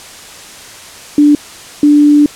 sine tone pair in turn, 293.7 / 293.7 Hz, D4 / D4, 0 / 0 cents, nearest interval unison, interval 0 cents, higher neither, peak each -3 dBFS, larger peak neither, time 1.18-1.35 / 1.83-2.26 s, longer second, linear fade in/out 2 ms, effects white hiss -32 dBFS RMS until 2.35 s + low-pass 9000 Hz 12 dB/octave

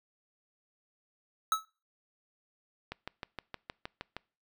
square tone with exponential decay, 1298 Hz, E6, 27 cents flat, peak -22 dBFS, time 1.52-1.65 s, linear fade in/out 1 ms, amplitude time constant 28 ms
click train, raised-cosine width 0.3 ms, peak -22 dBFS, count 9, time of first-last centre 2.92-4.166 s, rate 6.42 Hz
effects noise-tail reverb RT60 0.4 s tail -25 dB re dry

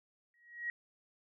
sine tone with exponential growth, 1900 Hz, A#6, 33 cents sharp, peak -32 dBFS, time 0.34-0.7 s, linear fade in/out 1 ms, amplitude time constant 78 ms, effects none

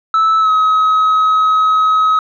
sine tone with pitch glide, 1310 to 1274.2 Hz, E6 to D#6, -11 to +41 cents, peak -6 dBFS, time 0.14-2.19 s, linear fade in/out 2 ms, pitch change -48 cents, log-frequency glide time 0.4-0.5 s, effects tanh soft clip ceiling -8 dBFS

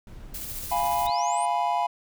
brown noise, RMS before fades -42 dBFS, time 0.07-1.1 s, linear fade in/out 2 ms
blue noise with tremolo, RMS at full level -35 dBFS, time 0.34-1.07 s, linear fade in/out 5 ms, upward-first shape square, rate 14 Hz, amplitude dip 25%
triangle chord, F diminished, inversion none, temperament equal, 698.5 / 830.6 / 987.8 Hz, F5 / Ab5 / Cb6, 0 / 0 / 0 cents, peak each -25 dBFS, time 0.71-1.87 s, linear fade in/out 10 ms
sine linear sweep, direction up, 3520 to 9330 Hz, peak -34 dBFS, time 1.06-1.46 s, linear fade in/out 10 ms
effects none

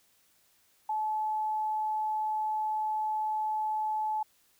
sine tone, 862 Hz, A5, 36 cents flat, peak -28 dBFS, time 0.89-4.23 s, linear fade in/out 5 ms, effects white hiss -67 dBFS RMS until 4.59 s

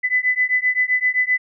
sine beating tone pair, 2000 / 2007.7 Hz, B6 / B6, +21 / +28 cents, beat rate 7.7 Hz, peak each -19 dBFS, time 0.03-1.38 s, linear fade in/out 20 ms, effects none

